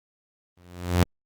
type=tone with exponential growth; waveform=sawtooth; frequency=88.6 Hz; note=F2; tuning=25 cents sharp; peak=-11 dBFS; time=0.57-1.03 s; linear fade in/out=0 ms; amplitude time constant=98 ms; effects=Opus 24 kbps